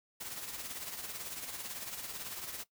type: noise with tremolo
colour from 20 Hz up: white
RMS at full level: -40 dBFS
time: 0.2-2.64 s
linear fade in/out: 10 ms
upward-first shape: triangle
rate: 18 Hz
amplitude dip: 60%
effects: noise-tail reverb RT60 0.1 s tail -17 dB re dry